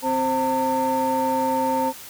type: tone cluster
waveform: sine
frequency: 260.8 / 527 / 905 Hz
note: C4 / C5 / A5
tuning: -5 / +12 / +48 cents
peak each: -24 / -23 / -20 dBFS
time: 0.02-1.93 s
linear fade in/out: 50 ms
effects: tanh soft clip ceiling -15 dBFS + white hiss -40 dBFS RMS until 2.09 s